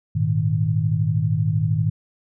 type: chord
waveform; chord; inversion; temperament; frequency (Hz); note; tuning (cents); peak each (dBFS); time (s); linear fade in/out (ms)
sine; Ab suspended second; none; equal; 103.83 / 116.54 / 155.56; Ab2 / Bb2 / Eb3; 0 / 0 / 0; -22 / -23 / -21; 0.15-1.9; 10
effects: none